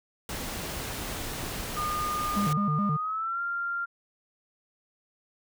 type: noise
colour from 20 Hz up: pink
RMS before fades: -35 dBFS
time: 0.29-2.53 s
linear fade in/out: 2 ms
type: tone with pitch glide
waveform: sine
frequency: 1217 to 1389.9 Hz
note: D#6 to F6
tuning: -39 to -9 cents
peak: -28 dBFS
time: 1.76-3.86 s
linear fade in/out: 20 ms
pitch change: +230 cents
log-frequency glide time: 2.92-3.41 s
type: tone with vibrato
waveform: triangle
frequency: 174.8 Hz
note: F3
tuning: 2 cents sharp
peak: -23 dBFS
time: 2.36-2.97 s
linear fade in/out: 10 ms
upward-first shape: square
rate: 4.7 Hz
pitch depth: 260 cents each way
effects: none